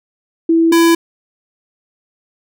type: tone pair in turn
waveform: sine / square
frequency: 329.5 / 333.9 Hz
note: E4 / E4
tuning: -1 / +22 cents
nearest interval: unison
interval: 23 cents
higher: second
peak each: -8 dBFS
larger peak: neither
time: 0.49-0.72 / 0.72-0.95 s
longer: neither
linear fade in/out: 5 ms
effects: none